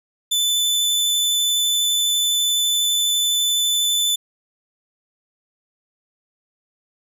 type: tone with vibrato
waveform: sawtooth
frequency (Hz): 3511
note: A7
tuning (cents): -4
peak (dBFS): -14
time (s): 0.31-4.16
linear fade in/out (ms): 10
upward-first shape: sine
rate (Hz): 12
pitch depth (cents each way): 9
effects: none